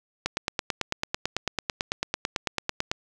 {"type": "click train", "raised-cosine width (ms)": 0.2, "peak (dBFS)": -8, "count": 25, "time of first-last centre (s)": [0.26, 2.915], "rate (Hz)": 9.04, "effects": []}